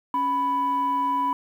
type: tone pair together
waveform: sine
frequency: 277.2 / 989.6 Hz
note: C#4 / B5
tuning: 0 / +3 cents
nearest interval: octave + minor seventh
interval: 2203 cents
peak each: -29 / -20 dBFS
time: 0.14-1.33 s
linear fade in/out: 2 ms
effects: tanh soft clip ceiling -17 dBFS + 9-bit